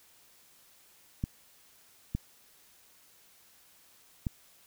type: clicks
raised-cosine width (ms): 5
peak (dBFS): -18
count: 3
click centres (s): 1.239 / 2.15 / 4.268
effects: white hiss -61 dBFS RMS until 4.66 s